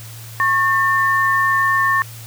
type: tone pair together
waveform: sine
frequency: 1096 / 1798.1 Hz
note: C#6 / A6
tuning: -20 / +37 cents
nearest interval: major sixth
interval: 857 cents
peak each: -16 dBFS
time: 0.4-2.02 s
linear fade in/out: 0 ms
effects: added 113 Hz sine -34 dBFS peak until 2.26 s + white hiss -39 dBFS RMS until 2.26 s